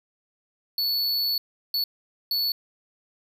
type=tone bursts at uneven times; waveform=square; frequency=4435 Hz; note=C#8; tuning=in tune; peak=-23 dBFS; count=3; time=0.78-1.38 / 1.74-1.84 / 2.31-2.52 s; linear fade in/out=2 ms; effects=none